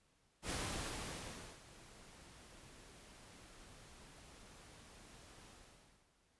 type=noise with ADSR envelope; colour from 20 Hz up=pink; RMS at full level=-40 dBFS; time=0.42-6.09 s; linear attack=79 ms; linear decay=1100 ms; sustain=-19 dB; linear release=610 ms; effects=pink hiss -75 dBFS RMS until 6.39 s + resampled to 24000 Hz